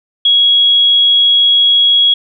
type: tone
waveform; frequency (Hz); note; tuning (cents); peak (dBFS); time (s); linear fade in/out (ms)
sine; 3322; G#7; 0; -6; 0.25-2.14; 5
effects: none